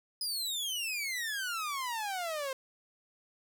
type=exponential sweep; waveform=sawtooth; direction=down; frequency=5050 to 520 Hz; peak=-30 dBFS; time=0.21-2.53 s; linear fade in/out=2 ms; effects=none